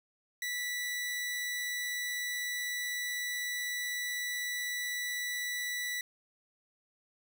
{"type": "tone", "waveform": "sawtooth", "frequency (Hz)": 1964, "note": "B6", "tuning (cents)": -10, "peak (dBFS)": -30, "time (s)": [0.42, 6.01], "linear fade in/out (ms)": 2, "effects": []}